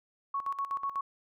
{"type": "tone with tremolo", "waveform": "sine", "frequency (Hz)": 1108.7, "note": "C#6", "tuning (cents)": 0, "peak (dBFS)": -29, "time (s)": [0.34, 1.01], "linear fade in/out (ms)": 5, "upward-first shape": "square", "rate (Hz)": 8.1, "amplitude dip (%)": 75, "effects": []}